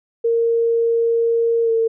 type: tone with pitch glide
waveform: sine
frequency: 462.4 to 453.4 Hz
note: A#4 to A#4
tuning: -14 to -48 cents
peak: -14 dBFS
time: 0.24-1.88 s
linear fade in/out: 10 ms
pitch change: -34 cents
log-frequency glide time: 1.63-1.71 s
effects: none